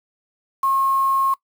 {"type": "tone with quantisation", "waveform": "sine", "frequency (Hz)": 1080, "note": "C#6", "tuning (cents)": -45, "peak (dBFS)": -16, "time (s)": [0.63, 1.34], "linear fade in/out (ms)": 5, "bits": 6, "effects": ["noise-tail reverb RT60 0.1 s tail -20 dB re dry"]}